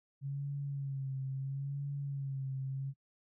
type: tone with vibrato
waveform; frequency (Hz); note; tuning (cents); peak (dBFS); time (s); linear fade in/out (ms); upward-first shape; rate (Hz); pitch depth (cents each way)
sine; 137.5; C#3; -14; -35; 0.21-2.94; 50; sine; 0.74; 51
effects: noise-tail reverb RT60 0.1 s tail -25 dB re dry